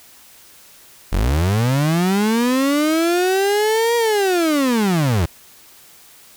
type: linear two-way sweep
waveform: 35% pulse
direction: up then down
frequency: 39.74 to 475.4 to 75.8 Hz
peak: -13 dBFS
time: 1.12-5.26 s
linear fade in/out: 10 ms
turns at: 3.96 s
effects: white hiss -46 dBFS RMS until 6.36 s